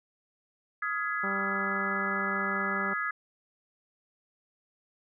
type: chord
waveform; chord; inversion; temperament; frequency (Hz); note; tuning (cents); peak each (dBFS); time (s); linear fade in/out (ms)
sine; F half-diminished seventh; third; just; 1257.2 / 1396.9 / 1676.3 / 2012; Eb6 / F6 / Ab6 / Cb7; +18 / 0 / +16 / +32; -33 / -38 / -32 / -38; 0.82-3.11; 5
type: harmonic tone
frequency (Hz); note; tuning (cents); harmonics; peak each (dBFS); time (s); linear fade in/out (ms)
196; G3; 0; 1 / 2 / 3 / 4 / 5 / 6 / 7; -36 / -39 / -41 / -42 / -43 / -44 / -44; 1.23-2.94; 10
effects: none